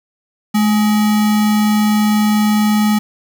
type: tone with sample-and-hold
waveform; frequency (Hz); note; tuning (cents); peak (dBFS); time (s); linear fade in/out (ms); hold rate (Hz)
sine; 212.8; G#3; +42; -10; 0.54-2.99; 10; 1050
effects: none